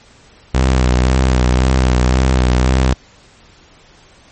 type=tone with vibrato; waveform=sawtooth; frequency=63.4 Hz; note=B1; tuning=46 cents sharp; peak=-6 dBFS; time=0.54-2.94 s; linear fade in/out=10 ms; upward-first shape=sine; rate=1.9 Hz; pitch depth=44 cents each way; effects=pink hiss -46 dBFS RMS until 4.31 s + MP3 32 kbps